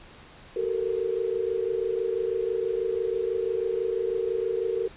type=tone cluster; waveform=sine; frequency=378 / 441.8 / 467.9 Hz; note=F#4 / A4 / A#4; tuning=+37 / +7 / +6 cents; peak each=-29 dBFS; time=0.56-4.88 s; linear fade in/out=5 ms; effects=pink hiss -49 dBFS RMS until 4.96 s + resampled to 8000 Hz